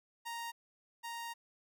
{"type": "tone pair in turn", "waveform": "sawtooth", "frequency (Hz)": [932.3, 932.3], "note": ["A#5", "A#5"], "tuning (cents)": [0, 0], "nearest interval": "unison", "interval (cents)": 0, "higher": "neither", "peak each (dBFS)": [-36, -37], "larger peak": "first", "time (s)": [[0.25, 0.52], [1.03, 1.34]], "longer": "second", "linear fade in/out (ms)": 20, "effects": []}